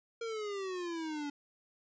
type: exponential sweep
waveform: square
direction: down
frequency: 466.2 to 284.6 Hz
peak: -37 dBFS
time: 0.21-1.3 s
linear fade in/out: 5 ms
effects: resampled to 16000 Hz + 13-bit